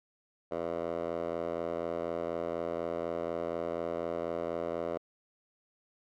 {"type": "tone with band-pass filter", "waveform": "10% pulse", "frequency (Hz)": 84.1, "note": "E2", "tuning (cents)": 35, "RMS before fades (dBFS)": -35, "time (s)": [0.51, 4.98], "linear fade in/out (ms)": 10, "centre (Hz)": 630, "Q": 2.5, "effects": []}